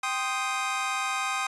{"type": "chord", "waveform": "25% pulse", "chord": "C minor", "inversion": "second", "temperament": "equal", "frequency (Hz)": [784, 1046.5, 1244.5], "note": ["G5", "C6", "Eb6"], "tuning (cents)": [0, 0, 0], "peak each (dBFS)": [-29, -29, -26], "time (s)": [0.03, 1.47], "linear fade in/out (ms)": 5, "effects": ["resampled to 24000 Hz"]}